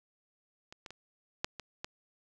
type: clicks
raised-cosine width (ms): 0.2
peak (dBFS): -30 / -27 / -29 / -13 / -24 / -20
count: 6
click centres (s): 0.725 / 0.862 / 0.906 / 1.445 / 1.597 / 1.845
effects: none